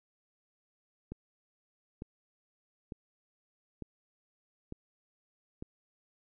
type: click train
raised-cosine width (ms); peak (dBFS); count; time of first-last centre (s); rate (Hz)
3; -27; 6; 1.12-5.625; 1.11
effects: none